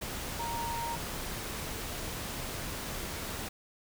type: tone in noise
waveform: sine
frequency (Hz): 932.3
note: A#5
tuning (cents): 0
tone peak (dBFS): -34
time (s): 0.39-0.96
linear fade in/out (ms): 10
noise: pink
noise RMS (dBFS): -38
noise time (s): 0.01-3.49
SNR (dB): +1
effects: none